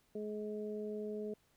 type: harmonic tone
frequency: 211.5 Hz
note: G#3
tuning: 32 cents sharp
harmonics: 1 / 2 / 3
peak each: -43 / -40 / -50 dBFS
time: 0.15-1.34 s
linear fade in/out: 5 ms
effects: pink hiss -73 dBFS RMS until 1.56 s